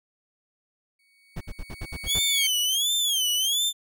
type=tone with exponential growth; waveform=35% pulse; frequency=2236 Hz; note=C#7; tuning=14 cents sharp; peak=-22 dBFS; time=0.99-2.47 s; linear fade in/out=5 ms; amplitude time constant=320 ms
type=noise bursts; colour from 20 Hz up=brown; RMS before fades=-32 dBFS; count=8; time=1.36-2.194 s; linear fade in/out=10 ms; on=50 ms; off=62 ms
type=tone with vibrato; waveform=sawtooth; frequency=3241 Hz; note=G#7; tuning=43 cents flat; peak=-19 dBFS; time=2.06-3.73 s; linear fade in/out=50 ms; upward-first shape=sine; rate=1.4 Hz; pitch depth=170 cents each way
effects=none